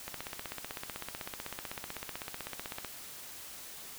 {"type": "click train", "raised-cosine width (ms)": 0.3, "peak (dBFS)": -22, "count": 45, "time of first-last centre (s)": [0.08, 2.847], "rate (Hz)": 15.9, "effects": ["white hiss -47 dBFS RMS until 3.98 s"]}